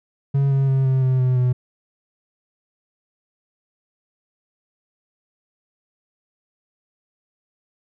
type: tone with pitch steps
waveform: triangle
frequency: 138.59 / 136.29 / 134.02 / 131.8 / 129.61 / 127.46 / 125.34 Hz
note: C#3 / C#3 / C3 / C3 / C3 / C3 / B2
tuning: 0 / -29 / +42 / +13 / -16 / -45 / +26 cents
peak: -13 dBFS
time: 0.34-1.53 s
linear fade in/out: 10 ms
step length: 170 ms
effects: none